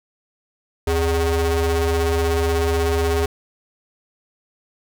45% pulse ring-modulated tone, 168.1 Hz, E3, 34 cents sharp, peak -14 dBFS, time 0.87-3.26 s, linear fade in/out 5 ms, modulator 244 Hz, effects none

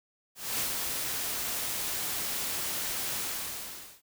white noise with ADSR envelope, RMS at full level -30 dBFS, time 0.35-4.02 s, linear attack 240 ms, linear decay 110 ms, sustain -3 dB, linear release 830 ms, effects none

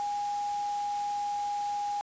sine tone in noise, 820 Hz, G#5, 22 cents flat, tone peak -29 dBFS, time 0-2.01 s, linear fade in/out 0 ms, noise white, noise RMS -45 dBFS, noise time 0-2.01 s, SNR +13 dB, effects resampled to 16000 Hz

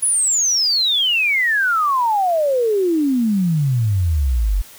sine exponential sweep, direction down, 10548 to 44.31 Hz, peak -14 dBFS, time 0.02-4.62 s, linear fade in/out 10 ms, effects white hiss -42 dBFS RMS until 4.78 s

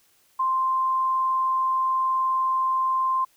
sine tone, 1046.5 Hz, C6, in tune, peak -20 dBFS, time 0.39-3.25 s, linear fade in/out 10 ms, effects white hiss -62 dBFS RMS until 3.36 s

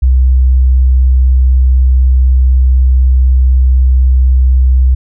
sine tone, 64 Hz, C2, 38 cents flat, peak -4 dBFS, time 0.02-4.95 s, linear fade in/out 10 ms, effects none

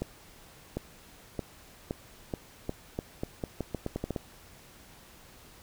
accelerating click train, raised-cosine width 2 ms, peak -18 dBFS, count 16, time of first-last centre 0.02-4.162 s, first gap 750 ms, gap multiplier 0.83, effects pink hiss -54 dBFS RMS until 5.62 s

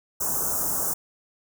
white band-stop noise, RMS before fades -26 dBFS, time 0.2-0.94 s, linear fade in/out 10 ms, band 1400 to 6000 Hz, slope 48 dB/octave, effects none

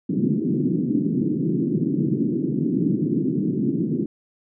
white band-pass noise, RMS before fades -22 dBFS, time 0.09-4.06 s, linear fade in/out 5 ms, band 140 to 340 Hz, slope 48 dB/octave, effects none

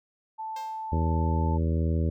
sine tone, 880 Hz, A5, in tune, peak -32 dBFS, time 0.38-1.58 s, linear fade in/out 20 ms
5% pulse tone with exponential decay, 529 Hz, C5, 19 cents sharp, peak -30 dBFS, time 0.56-0.93 s, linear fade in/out 5 ms, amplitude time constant 79 ms
harmonic tone, 81.3 Hz, E2, 23 cents flat, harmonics 1 / 2 / 3 / 4 / 5 / 6 / 7, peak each -24 / -30 / -34 / -36 / -38 / -40 / -41 dBFS, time 0.92-2.1 s, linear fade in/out 5 ms
effects none

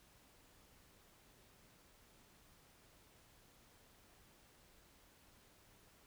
silence, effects pink hiss -67 dBFS RMS until 6.06 s

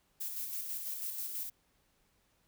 violet noise with tremolo, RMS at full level -38 dBFS, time 0.2-1.5 s, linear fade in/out 10 ms, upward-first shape square, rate 6.1 Hz, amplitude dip 35%, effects pink hiss -73 dBFS RMS until 2.47 s

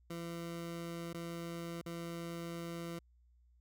20% pulse tone with dropouts, 169 Hz, E3, 43 cents sharp, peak -36 dBFS, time 0.1-2.99 s, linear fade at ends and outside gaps 5 ms, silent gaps 1.131-1.143 / 1.815-1.86 s, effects added 60 Hz sine -64 dBFS peak until 3.6 s

